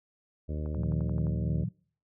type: harmonic tone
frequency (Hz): 76.1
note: D#2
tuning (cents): -38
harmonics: 1 / 2 / 3 / 4 / 5 / 6 / 7 / 8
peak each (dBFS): -32 / -38 / -42 / -44 / -46 / -48 / -49 / -50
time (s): 0.48-1.65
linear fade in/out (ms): 20
type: click train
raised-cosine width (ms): 1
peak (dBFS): -33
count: 8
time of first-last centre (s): 0.66-1.269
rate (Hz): 11.5
type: chord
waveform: sine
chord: Bb suspended fourth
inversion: none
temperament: equal with one note detuned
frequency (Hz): 116.54 / 155.56 / 178.18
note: Bb2 / Eb3 / F3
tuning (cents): 0 / 0 / +35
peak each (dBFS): -33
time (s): 0.76-1.69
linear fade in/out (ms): 10
effects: noise-tail reverb RT60 0.5 s tail -26 dB re dry